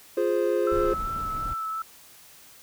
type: chord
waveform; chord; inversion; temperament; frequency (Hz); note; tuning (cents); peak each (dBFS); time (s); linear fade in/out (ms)
triangle; F minor; none; equal; 349.2 / 415.3 / 523.3; F4 / Ab4 / C5; 0 / 0 / 0; -24; 0.17-0.94; 5
type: tone with vibrato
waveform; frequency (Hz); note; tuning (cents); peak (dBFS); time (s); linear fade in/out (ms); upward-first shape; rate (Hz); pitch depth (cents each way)
sine; 1318.5; E6; 0; -28; 0.67-1.82; 2; sine; 2.7; 19
type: noise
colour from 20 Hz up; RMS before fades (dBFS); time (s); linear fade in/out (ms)
brown; -35; 0.71-1.54; 10
effects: white hiss -51 dBFS RMS until 2.62 s